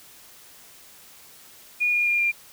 sine tone with pitch steps, 2443 / 2426 / 2409 / 2393 Hz, D#7 / D#7 / D7 / D7, -32 / -44 / +43 / +32 cents, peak -19 dBFS, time 1.8-2.32 s, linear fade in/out 20 ms, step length 130 ms, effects white hiss -49 dBFS RMS until 2.52 s

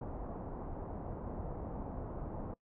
pink low-pass noise, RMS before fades -42 dBFS, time 0.01-2.54 s, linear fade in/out 5 ms, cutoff 930 Hz, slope 24 dB/octave, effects noise-tail reverb RT60 0.1 s tail -22 dB re dry

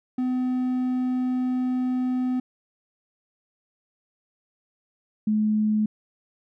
triangle / sine tone pair in turn, 253.3 / 213.9 Hz, B3 / A3, +44 / -49 cents, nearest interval minor third, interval 293 cents, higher first, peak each -20 / -19 dBFS, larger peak second, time 0.18-2.4 / 5.27-5.86 s, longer first, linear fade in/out 5 ms, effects none

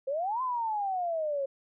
sine exponential two-way sweep, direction up then down, 518 to 1046.5 to 537 Hz, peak -28 dBFS, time 0.07-1.46 s, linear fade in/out 10 ms, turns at 0.42 s, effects none

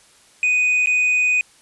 triangle tone with dropouts, 2489 Hz, D#7, in tune, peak -13 dBFS, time 0.43-1.41 s, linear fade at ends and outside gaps 1 ms, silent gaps 0.86-0.871 s, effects white hiss -52 dBFS RMS until 1.61 s + resampled to 24000 Hz

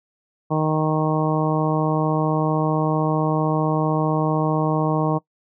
harmonic tone, 155.56 Hz, D#3, in tune, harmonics 1 / 2 / 3 / 4 / 5 / 6 / 7, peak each -21 / -24 / -26 / -27 / -28 / -29 / -29 dBFS, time 0.5-5.19 s, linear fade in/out 20 ms, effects noise-tail reverb RT60 0.1 s tail -21 dB re dry

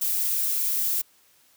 violet noise, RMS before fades -25 dBFS, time 0.01-1.02 s, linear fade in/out 10 ms, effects white hiss -60 dBFS RMS until 1.56 s + high-pass 60 Hz 12 dB/octave

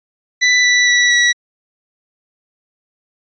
sawtooth tone with pitch steps, 1985 / 1969 / 1953.2 / 1937.4 Hz, B6 / B6 / B6 / B6, +8 / -6 / -20 / -34 cents, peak -6 dBFS, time 0.41-1.33 s, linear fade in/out 20 ms, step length 230 ms, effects resampled to 16000 Hz

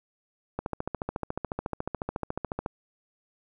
click train, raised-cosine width 1 ms, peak -16 dBFS, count 30, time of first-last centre 0.59-2.661 s, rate 14 Hz, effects none

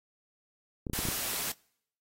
clicks, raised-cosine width 3 ms, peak -22 dBFS, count 6, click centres 0.868 / 0.898 / 0.934 / 0.99 / 1.053 / 1.087 s
white noise, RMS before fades -34 dBFS, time 0.93-1.52 s, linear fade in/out 5 ms
effects noise-tail reverb RT60 0.7 s tail -26 dB re dry + AAC 48 kbps

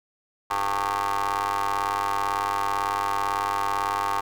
25% pulse ring-modulated tone, 98 Hz, G2, in tune, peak -17 dBFS, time 0.5-4.21 s, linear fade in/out 10 ms, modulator 1000 Hz, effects none

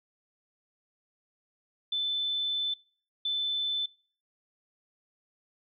sine tone bursts at uneven times, 3520 Hz, A7, in tune, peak -27 dBFS, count 2, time 1.92-2.74 / 3.25-3.86 s, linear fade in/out 5 ms, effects noise-tail reverb RT60 0.5 s tail -26 dB re dry

